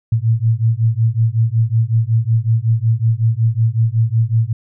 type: beating tone pair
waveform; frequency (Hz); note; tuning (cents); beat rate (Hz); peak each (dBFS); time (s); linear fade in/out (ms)
sine; 110.8 / 116.2; A2 / A#2; +13 / -5; 5.4; -15; 0.12-4.53; 5
effects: none